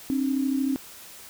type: tone pair together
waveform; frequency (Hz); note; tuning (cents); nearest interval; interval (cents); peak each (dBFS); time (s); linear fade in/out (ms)
sine; 266.5 / 299.6; C4 / D4; +32 / +35; major second; 203; -23 / -29; 0.1-0.76; 0
effects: white hiss -45 dBFS RMS until 1.29 s